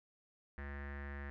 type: tone with low-pass filter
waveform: square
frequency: 70.7 Hz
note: C#2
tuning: 35 cents sharp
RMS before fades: -45 dBFS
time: 0.58-1.3 s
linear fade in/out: 0 ms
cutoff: 1800 Hz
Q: 7
effects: none